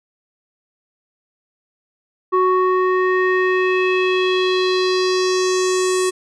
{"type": "tone with low-pass filter sweep", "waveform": "square", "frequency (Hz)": 370, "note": "F#4", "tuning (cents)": 0, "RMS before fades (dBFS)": -17, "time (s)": [2.32, 6.11], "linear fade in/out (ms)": 20, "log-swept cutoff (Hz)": [1100, 8800], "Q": 3.1, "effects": []}